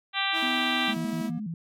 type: harmonic tone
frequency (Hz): 392.3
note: G4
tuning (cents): +1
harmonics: 2 / 3 / 4 / 5 / 6 / 7 / 8 / 9 / 10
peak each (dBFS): -33 / -33 / -33 / -33 / -33 / -33 / -33 / -33 / -33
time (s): 0.13-0.95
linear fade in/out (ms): 50
type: tone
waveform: sawtooth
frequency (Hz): 324.7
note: E4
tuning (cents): -26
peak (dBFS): -30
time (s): 0.32-1.31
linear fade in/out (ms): 50
type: tone with pitch glide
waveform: triangle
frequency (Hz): 250.8 to 238.5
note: B3 to A#3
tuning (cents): +27 to +40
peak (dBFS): -29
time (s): 0.42-1.4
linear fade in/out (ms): 10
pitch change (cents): -87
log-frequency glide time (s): 0.83-0.96
type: tone with vibrato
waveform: sine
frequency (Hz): 187.7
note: F#3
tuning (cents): +25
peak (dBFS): -30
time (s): 0.88-1.54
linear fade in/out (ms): 2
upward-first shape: square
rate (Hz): 6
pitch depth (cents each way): 210
effects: MP3 64 kbps